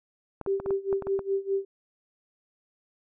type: clicks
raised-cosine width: 1 ms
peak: -21 dBFS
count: 9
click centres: 0.413 / 0.463 / 0.6 / 0.661 / 0.707 / 0.928 / 1.023 / 1.07 / 1.192 s
type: tone with tremolo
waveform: sine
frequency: 391.5 Hz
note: G4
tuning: 2 cents flat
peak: -22 dBFS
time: 0.47-1.65 s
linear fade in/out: 5 ms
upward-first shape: sine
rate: 4.9 Hz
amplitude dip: 90%
effects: none